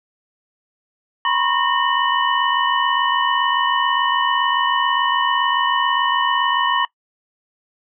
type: tone cluster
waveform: sine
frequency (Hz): 959 / 1006 / 1084 / 1839 / 2975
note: A#5 / B5 / C#6 / A#6 / F#7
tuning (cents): +49 / +32 / -39 / -24 / +9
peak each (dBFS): -22 / -24 / -20 / -23 / -24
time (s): 1.25-6.85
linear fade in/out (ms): 2
effects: noise-tail reverb RT60 0.1 s tail -21 dB re dry